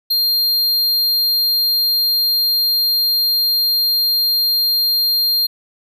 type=tone; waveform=square; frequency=4200 Hz; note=C8; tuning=6 cents sharp; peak=-14 dBFS; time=0.1-5.47 s; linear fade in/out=10 ms; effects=none